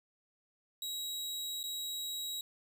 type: tone with dropouts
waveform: sawtooth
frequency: 3845 Hz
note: B7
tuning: 47 cents flat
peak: -34 dBFS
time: 0.82-2.41 s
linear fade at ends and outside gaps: 2 ms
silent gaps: 1.631-1.638 s
effects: none